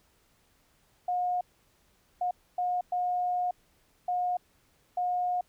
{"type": "tone bursts at uneven times", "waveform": "sine", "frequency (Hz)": 719, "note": "F#5", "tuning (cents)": -50, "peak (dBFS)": -26, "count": 6, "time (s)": [[1.08, 1.41], [2.21, 2.31], [2.58, 2.81], [2.92, 3.51], [4.08, 4.37], [4.97, 5.41]], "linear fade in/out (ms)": 5, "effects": ["pink hiss -67 dBFS RMS until 5.48 s"]}